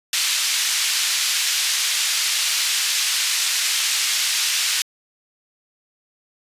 white band-pass noise, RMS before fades -21 dBFS, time 0.13-4.82 s, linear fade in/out 2 ms, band 2200 to 6200 Hz, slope 12 dB/octave, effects resampled to 32000 Hz

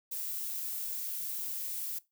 violet noise, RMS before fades -37 dBFS, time 0.11-1.99 s, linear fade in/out 10 ms, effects noise-tail reverb RT60 0.2 s tail -19 dB re dry

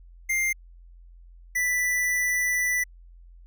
square tone pair in turn, 2100 / 1978.4 Hz, C7 / B6, +6 / +3 cents, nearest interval minor second, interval 103 cents, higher first, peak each -23 dBFS, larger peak neither, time 0.29-0.53 / 1.55-2.84 s, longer second, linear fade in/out 10 ms, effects added 43 Hz sine -46 dBFS peak until 3.46 s

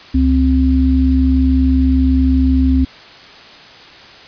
sine tone pair together, 69.51 / 261.6 Hz, C#2 / C4, +5 / 0 cents, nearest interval octave + major seventh, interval 2295 cents, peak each -12 dBFS, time 0.14-2.85 s, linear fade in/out 10 ms, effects white hiss -38 dBFS RMS until 4.27 s + resampled to 11025 Hz

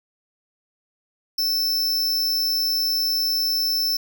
square tone, 5310 Hz, E8, 12 cents sharp, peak -20 dBFS, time 1.38-3.97 s, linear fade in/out 5 ms, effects none

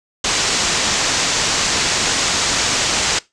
white low-pass noise, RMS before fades -18 dBFS, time 0.24-3.19 s, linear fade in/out 5 ms, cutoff 7600 Hz, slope 48 dB/octave, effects noise-tail reverb RT60 0.2 s tail -20 dB re dry

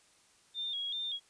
sine tone with vibrato, 3454 Hz, A7, 33 cents flat, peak -34 dBFS, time 0.54-1.2 s, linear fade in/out 50 ms, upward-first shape square, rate 2.6 Hz, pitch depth 74 cents each way, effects white hiss -65 dBFS RMS until 1.29 s + resampled to 22050 Hz

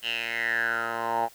10% pulse tone with band-pass filter sweep, 115.9 Hz, A#2, 10 cents flat, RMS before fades -28 dBFS, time 0.02-1.29 s, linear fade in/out 50 ms, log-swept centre 3000 to 820 Hz, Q 7.8, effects white hiss -53 dBFS RMS until 1.34 s

